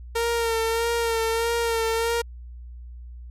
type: tone with vibrato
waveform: sawtooth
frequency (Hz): 459.3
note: A#4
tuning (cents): -26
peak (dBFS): -18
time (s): 0.15-2.22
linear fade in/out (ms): 10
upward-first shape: sine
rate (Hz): 1.6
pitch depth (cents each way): 34
effects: added 60 Hz sine -37 dBFS peak until 3.3 s + resampled to 32000 Hz